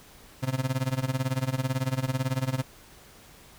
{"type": "tone with tremolo", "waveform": "35% pulse", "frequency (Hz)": 130.81, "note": "C3", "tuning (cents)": 0, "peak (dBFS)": -21, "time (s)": [0.42, 2.63], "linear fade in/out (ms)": 20, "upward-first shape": "sine", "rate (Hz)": 18, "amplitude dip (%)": 90, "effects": ["pink hiss -52 dBFS RMS until 3.58 s"]}